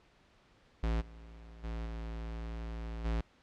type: tone with level steps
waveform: square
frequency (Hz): 56.2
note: A1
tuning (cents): +37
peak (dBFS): -30 / -50 / -37 / -39 / -31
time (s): 0.83-3.21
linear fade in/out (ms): 5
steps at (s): 1 / 1.63 / 1.85 / 3.04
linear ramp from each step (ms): 20
effects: pink hiss -65 dBFS RMS until 3.42 s + low-pass 4000 Hz 12 dB/octave